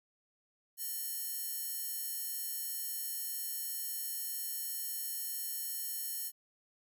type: tone with high-pass filter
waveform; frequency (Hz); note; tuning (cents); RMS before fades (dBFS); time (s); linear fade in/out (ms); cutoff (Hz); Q
square; 607; D#5; -43; -39; 0.77-6.32; 50; 11000; 0.7
effects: none